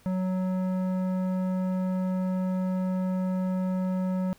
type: tone with tanh clipping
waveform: triangle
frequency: 185.5 Hz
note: F#3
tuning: 5 cents sharp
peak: -27 dBFS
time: 0.06-4.33 s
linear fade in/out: 0 ms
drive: 17 dB
effects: pink hiss -59 dBFS RMS until 4.38 s